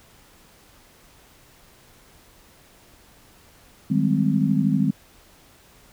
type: chord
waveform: sine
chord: Ab major seventh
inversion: second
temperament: just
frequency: 155.74 / 194.67 / 207.7 / 259.6 Hz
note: Eb3 / G3 / Ab3 / C4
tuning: +2 / -12 / 0 / -13 cents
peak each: -23 dBFS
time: 3.9-4.91 s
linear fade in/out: 10 ms
effects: pink hiss -53 dBFS RMS until 5.92 s